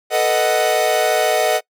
45% pulse chord, B dominant seventh, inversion third, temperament equal, 440 / 493.9 / 622.3 / 740 Hz, A4 / B4 / D#5 / F#5, 0 / 0 / 0 / 0 cents, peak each -22 / -23 / -18 / -19 dBFS, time 0.1-1.61 s, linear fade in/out 50 ms, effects noise-tail reverb RT60 0.1 s tail -24 dB re dry

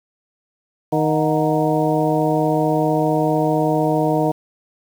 harmonic tone with a mistuned harmonic, 155.56 Hz, D#3, in tune, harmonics 1 / 2 / 3 / 4 / 5 / 6, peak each -22 / -20 / -22 / -22 / -23 / -26 dBFS, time 0.92-4.32 s, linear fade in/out 10 ms, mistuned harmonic 5, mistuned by -97 cents, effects 7-bit

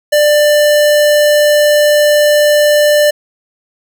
square tone, 593 Hz, D5, 17 cents sharp, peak -7 dBFS, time 0.12-3.11 s, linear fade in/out 10 ms, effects none

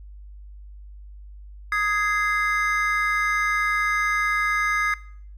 triangle chord, Ab major, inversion second, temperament just, 1245.9 / 1661.2 / 2077 Hz, Eb6 / Ab6 / C7, +2 / 0 / -13 cents, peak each -23 / -23 / -24 dBFS, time 1.72-4.94 s, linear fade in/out 2 ms, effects noise-tail reverb RT60 0.6 s tail -22 dB re dry + added 50 Hz sine -39 dBFS peak until 5.37 s

